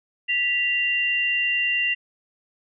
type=tone pair together; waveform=sine; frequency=1964 / 2775 Hz; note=B6 / F7; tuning=-10 / -12 cents; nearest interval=tritone; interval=598 cents; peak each=-25 / -21 dBFS; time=0.28-1.95 s; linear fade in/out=20 ms; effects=none